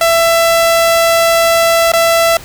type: tone with dropouts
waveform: sawtooth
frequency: 667 Hz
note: E5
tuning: 20 cents sharp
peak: -4 dBFS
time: 0.01-2.37 s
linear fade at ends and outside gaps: 2 ms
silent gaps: 1.919-1.935 s
effects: pink hiss -33 dBFS RMS until 2.44 s